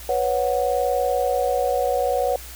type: chord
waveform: sine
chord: B suspended second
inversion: none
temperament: equal with one note detuned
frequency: 493.9 / 554.4 / 737 Hz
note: B4 / C#5 / F#5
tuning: 0 / 0 / -7 cents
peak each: -23 dBFS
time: 0.09-2.36 s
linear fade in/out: 2 ms
effects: added 60 Hz sine -39 dBFS peak until 2.55 s + white hiss -40 dBFS RMS until 2.55 s